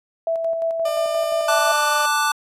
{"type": "tone with tremolo", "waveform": "sine", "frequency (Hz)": 659.3, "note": "E5", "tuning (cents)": 0, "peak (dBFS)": -18, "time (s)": [0.27, 1.72], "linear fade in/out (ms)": 2, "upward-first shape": "square", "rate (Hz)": 5.7, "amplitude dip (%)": 35}
{"type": "tone", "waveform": "30% pulse", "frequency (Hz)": 599, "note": "D5", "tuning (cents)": 34, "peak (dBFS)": -22, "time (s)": [0.85, 2.06], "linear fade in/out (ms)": 5}
{"type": "chord", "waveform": "square", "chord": "D major", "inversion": "second", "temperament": "equal", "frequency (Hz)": [880, 1174.7, 1480], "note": ["A5", "D6", "F#6"], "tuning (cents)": [0, 0, 0], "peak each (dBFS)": [-23, -22, -23], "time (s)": [1.48, 2.32], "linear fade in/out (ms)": 5}
{"effects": ["resampled to 32000 Hz"]}